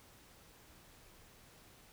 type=silence; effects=pink hiss -61 dBFS RMS until 1.92 s